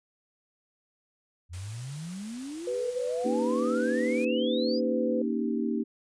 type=exponential sweep; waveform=sine; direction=up; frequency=82.5 to 5100 Hz; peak=-35 dBFS; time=1.49-4.81 s; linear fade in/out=50 ms
type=noise; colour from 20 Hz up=white; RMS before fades=-47 dBFS; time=1.53-4.25 s; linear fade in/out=5 ms
type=tone with pitch glide; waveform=sine; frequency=493.9 to 506 Hz; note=B4 to B4; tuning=0 to +42 cents; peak=-28 dBFS; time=2.67-5.22 s; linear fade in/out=5 ms; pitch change=+42 cents; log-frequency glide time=2.82-4.75 s
type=chord; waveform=sine; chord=Eb dominant seventh; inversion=second; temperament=equal; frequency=233.1 / 277.2 / 311.1 / 392 Hz; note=Bb3 / Db4 / Eb4 / G4; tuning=0 / 0 / 0 / 0 cents; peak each=-29 / -34 / -32 / -34 dBFS; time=3.24-5.84 s; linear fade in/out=20 ms
effects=resampled to 22050 Hz